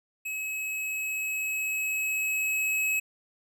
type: tone with level ramp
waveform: square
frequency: 2566 Hz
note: E7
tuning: 47 cents flat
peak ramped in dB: -32 to -25 dBFS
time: 0.25-3 s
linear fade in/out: 10 ms
effects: none